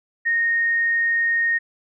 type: tone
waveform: sine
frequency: 1854 Hz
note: A#6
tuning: 10 cents flat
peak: -17 dBFS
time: 0.25-1.59 s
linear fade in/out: 20 ms
effects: none